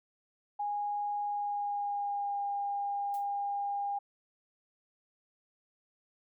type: tone with pitch glide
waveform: sine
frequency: 823 to 807 Hz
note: G#5 to G#5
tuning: -16 to -50 cents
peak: -31 dBFS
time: 0.59-3.99 s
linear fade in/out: 10 ms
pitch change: -34 cents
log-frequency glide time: 1.23-2.41 s
type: noise with exponential decay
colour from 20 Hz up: blue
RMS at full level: -49 dBFS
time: 3.14-3.29 s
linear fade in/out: 1 ms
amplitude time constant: 32 ms
effects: none